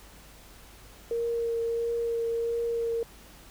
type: tone with vibrato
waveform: sine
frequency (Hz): 464.6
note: A#4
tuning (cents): -6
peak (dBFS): -26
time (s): 1.11-3.03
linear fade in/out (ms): 2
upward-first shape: triangle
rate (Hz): 1.5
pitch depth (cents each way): 14
effects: added 50 Hz sine -53 dBFS peak until 3.5 s + pink hiss -52 dBFS RMS until 3.5 s